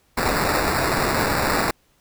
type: noise with sample-and-hold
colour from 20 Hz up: white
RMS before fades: -21 dBFS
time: 0.17-1.71 s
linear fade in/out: 5 ms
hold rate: 3150 Hz
effects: pink hiss -62 dBFS RMS until 2 s